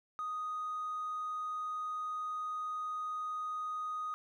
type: tone with hard clipping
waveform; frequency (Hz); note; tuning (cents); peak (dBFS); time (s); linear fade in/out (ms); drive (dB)
sine; 1244.5; D#6; 0; -36; 0.19-4.14; 0; 1
effects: none